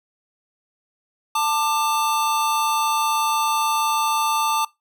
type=tone pair together; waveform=square; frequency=889.2 / 1187 Hz; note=A5 / D6; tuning=+18 / +18 cents; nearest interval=perfect fourth; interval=500 cents; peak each=-22 dBFS; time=1.35-4.65 s; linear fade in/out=5 ms; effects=noise-tail reverb RT60 0.2 s tail -22 dB re dry